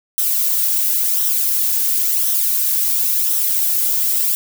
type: noise with flanger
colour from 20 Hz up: violet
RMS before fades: -17 dBFS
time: 0.18-4.35 s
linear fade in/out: 0 ms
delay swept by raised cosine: 0.42 to 2.22 ms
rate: 0.95 Hz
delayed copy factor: -0.5
effects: none